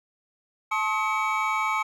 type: tone cluster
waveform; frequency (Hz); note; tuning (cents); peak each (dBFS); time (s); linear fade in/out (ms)
triangle; 871 / 1069 / 1273 / 2258; A5 / C6 / D#6 / C#7; -18 / +37 / +39 / +31; -27; 0.71-1.83; 10
effects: none